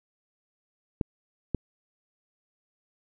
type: clicks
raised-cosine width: 3 ms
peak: -13 dBFS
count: 2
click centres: 1.012 / 1.547 s
effects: none